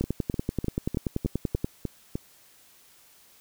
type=two click trains; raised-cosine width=3 ms; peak=-16 / -13 dBFS; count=8 / 18; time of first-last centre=0.04-2.155 / 0.01-1.645 s; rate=3.31 / 10.4 Hz; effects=white hiss -57 dBFS RMS until 3.4 s